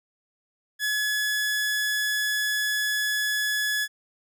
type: tone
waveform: sawtooth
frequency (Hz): 1700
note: G#6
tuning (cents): +40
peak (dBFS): -20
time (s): 0.79-3.88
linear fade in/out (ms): 50
effects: none